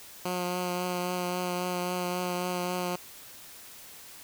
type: tone with vibrato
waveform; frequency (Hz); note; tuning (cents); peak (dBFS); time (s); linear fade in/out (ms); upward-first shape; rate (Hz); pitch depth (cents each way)
10% pulse; 179.4; F3; +47; -21; 0.25-2.96; 5; triangle; 3.7; 18
effects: white hiss -48 dBFS RMS until 4.23 s